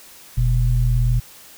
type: tone pair together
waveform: sine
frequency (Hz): 43.1 / 121.9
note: F1 / B2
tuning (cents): -22 / -22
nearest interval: octave + tritone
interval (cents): 1800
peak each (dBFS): -17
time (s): 0.37-1.2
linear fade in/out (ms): 10
effects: white hiss -44 dBFS RMS until 1.57 s